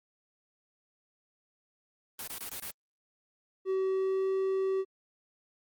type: noise bursts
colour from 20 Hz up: white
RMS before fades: -39 dBFS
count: 5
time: 2.19-2.708 s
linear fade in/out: 2 ms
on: 86 ms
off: 22 ms
type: tone with pitch glide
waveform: triangle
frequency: 380.6 to 383.2 Hz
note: F#4 to G4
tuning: +49 to -39 cents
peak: -25 dBFS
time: 3.65-4.85 s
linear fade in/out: 50 ms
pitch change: +12 cents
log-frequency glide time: 3.88-4.3 s
effects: Opus 32 kbps